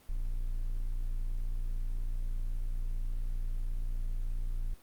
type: tone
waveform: triangle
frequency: 29.14 Hz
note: A#0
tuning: in tune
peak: -28 dBFS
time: 0.09-4.74 s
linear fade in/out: 0 ms
effects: pink hiss -61 dBFS RMS until 4.82 s + Opus 32 kbps